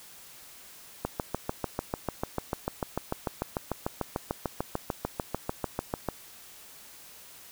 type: click train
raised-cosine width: 1 ms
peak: -14 dBFS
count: 35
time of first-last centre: 1.05-6.087 s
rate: 6.75 Hz
effects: white hiss -50 dBFS RMS until 7.51 s